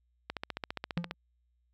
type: click train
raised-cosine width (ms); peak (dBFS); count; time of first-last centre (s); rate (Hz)
0.3; -19; 13; 0.3-1.111; 14.8
type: tone with exponential decay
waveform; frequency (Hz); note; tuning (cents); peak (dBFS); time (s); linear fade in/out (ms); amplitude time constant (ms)
triangle; 172.5; F3; -21; -25; 0.97-1.14; 2; 35
effects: added 60 Hz sine -70 dBFS peak until 1.73 s